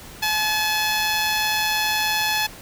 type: tone with amplitude modulation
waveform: 10% pulse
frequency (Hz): 857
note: A5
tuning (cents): -46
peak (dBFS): -10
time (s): 0.22-2.47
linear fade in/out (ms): 10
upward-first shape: sine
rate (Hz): 170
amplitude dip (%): 30
effects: pink hiss -41 dBFS RMS until 2.61 s